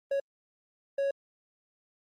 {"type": "tone bursts at uneven times", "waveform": "triangle", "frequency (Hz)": 554, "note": "C#5", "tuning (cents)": -1, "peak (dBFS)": -24, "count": 2, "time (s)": [[0.11, 0.2], [0.98, 1.11]], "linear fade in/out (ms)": 5, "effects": ["Opus 32 kbps"]}